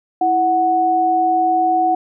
sine tone pair together, 329.6 / 739.9 Hz, E4 / F#5, 0 / 0 cents, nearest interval octave + major second, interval 1400 cents, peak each -21 / -13 dBFS, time 0.21-1.95 s, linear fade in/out 5 ms, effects none

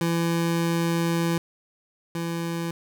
25% pulse tone pair in turn, 168 / 168 Hz, E3 / E3, +33 / +33 cents, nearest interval unison, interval 0 cents, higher neither, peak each -18 / -23 dBFS, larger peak first, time 0.01-1.38 / 2.15-2.71 s, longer first, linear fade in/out 2 ms, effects none

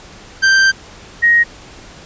45% pulse / sine tone pair in turn, 1568 / 1878.7 Hz, G6 / A#6, 0 / +13 cents, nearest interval minor third, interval 313 cents, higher second, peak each -8 / -7 dBFS, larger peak second, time 0.42-0.72 / 1.22-1.44 s, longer first, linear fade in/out 20 ms, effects pink hiss -38 dBFS RMS until 2.05 s + resampled to 16000 Hz

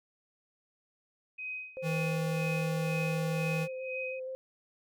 sine tone with tremolo, 2516 Hz, D#7, 19 cents sharp, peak -35 dBFS, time 1.38-4.2 s, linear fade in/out 10 ms, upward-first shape sine, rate 2 Hz, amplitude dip 85%
sine tone with vibrato, 520 Hz, C5, 11 cents flat, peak -36 dBFS, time 1.77-4.35 s, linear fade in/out 0 ms, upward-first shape square, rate 6.4 Hz, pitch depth 11 cents each way
square tone, 160.2 Hz, E3, 49 cents flat, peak -31 dBFS, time 1.82-3.68 s, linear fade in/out 50 ms
effects none

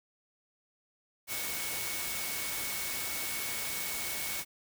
sine tone in noise, 2219 Hz, C#7, 1 cent sharp, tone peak -42 dBFS, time 1.27-4.45 s, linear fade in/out 50 ms, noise white, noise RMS -36 dBFS, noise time 1.27-4.45 s, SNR -9 dB, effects none

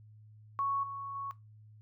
sine tone with level steps, 1108.7 Hz, C#6, in tune, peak -29 / -38 / -36 dBFS, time 0.59-1.31 s, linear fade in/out 0 ms, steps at 0.83 / 1.15 s, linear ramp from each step 5 ms, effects noise-tail reverb RT60 0.2 s tail -18 dB re dry + added 107 Hz sine -53 dBFS peak until 1.81 s

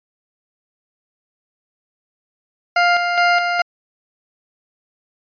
20% pulse tone with tremolo, 701 Hz, F5, 6 cents sharp, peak -7 dBFS, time 2.76-3.62 s, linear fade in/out 5 ms, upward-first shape square, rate 2.4 Hz, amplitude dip 45%, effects resampled to 11025 Hz

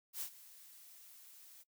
blue noise with ADSR envelope, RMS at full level -40 dBFS, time 0.13-1.64 s, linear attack 80 ms, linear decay 86 ms, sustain -18 dB, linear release 25 ms, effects noise-tail reverb RT60 0.1 s tail -20 dB re dry

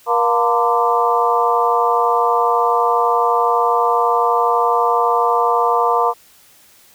sine tone cluster, 474.7 / 706 / 904 / 1016 / 1176 Hz, A#4 / F5 / A5 / B5 / D6, +31 / +19 / +47 / +49 / +2 cents, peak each -19 dBFS, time 0.06-6.14 s, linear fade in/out 50 ms, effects white hiss -49 dBFS RMS until 6.94 s

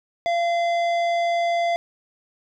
sine tone with tanh clipping, 686 Hz, F5, 31 cents flat, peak -21 dBFS, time 0.26-1.76 s, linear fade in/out 0 ms, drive 13 dB, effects none

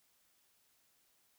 silence, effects white hiss -73 dBFS RMS until 1.38 s

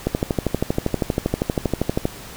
click train, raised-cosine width 2 ms, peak -5 dBFS, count 26, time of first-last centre 0.07-2.054 s, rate 12.6 Hz, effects pink hiss -38 dBFS RMS until 2.36 s

